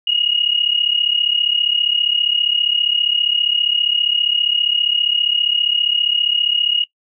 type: tone pair together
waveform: sine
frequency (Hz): 2860 / 2895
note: F7 / F#7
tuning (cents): +41 / -38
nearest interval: unison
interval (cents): 21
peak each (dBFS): -17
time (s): 0.07-6.84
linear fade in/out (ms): 5
effects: noise-tail reverb RT60 0.1 s tail -18 dB re dry